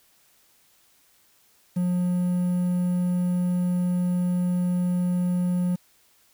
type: tone with quantisation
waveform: triangle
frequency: 178.6 Hz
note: F3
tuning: 39 cents sharp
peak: -19 dBFS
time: 1.76-5.76 s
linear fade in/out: 10 ms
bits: 8
effects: white hiss -61 dBFS RMS until 6.33 s